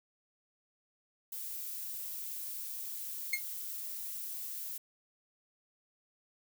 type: noise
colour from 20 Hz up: violet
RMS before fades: -41 dBFS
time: 1.32-4.78 s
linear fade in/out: 5 ms
type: tone with exponential decay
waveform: 40% pulse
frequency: 2141 Hz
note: C7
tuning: 39 cents sharp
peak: -25 dBFS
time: 3.33-3.43 s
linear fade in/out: 5 ms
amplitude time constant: 20 ms
effects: none